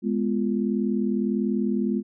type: chord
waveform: sine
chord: F diminished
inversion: first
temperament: equal with one note detuned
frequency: 207.7 / 247.7 / 349.2 Hz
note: Ab3 / Cb4 / F4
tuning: 0 / +5 / 0 cents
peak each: -24 / -26 / -29 dBFS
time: 0.02-2.03 s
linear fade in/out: 50 ms
effects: none